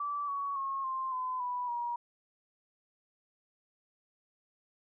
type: tone with pitch steps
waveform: sine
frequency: 1159 / 1122.1 / 1086.4 / 1051.8 / 1018.3 / 985.9 / 954.5 Hz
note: D6 / C#6 / C#6 / C6 / C6 / B5 / A#5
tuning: -23 / +21 / -35 / +9 / -47 / -3 / +41 cents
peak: -32 dBFS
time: 0-1.96 s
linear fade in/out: 5 ms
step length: 280 ms
effects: none